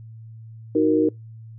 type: chord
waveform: sine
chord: D# minor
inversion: none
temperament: equal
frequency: 311.1 / 370 / 466.2 Hz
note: D#4 / F#4 / A#4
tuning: 0 / 0 / 0 cents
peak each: -18 / -23 / -20 dBFS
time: 0.75-1.09 s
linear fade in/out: 5 ms
effects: noise-tail reverb RT60 0.2 s tail -26 dB re dry + added 112 Hz sine -38 dBFS peak until 1.58 s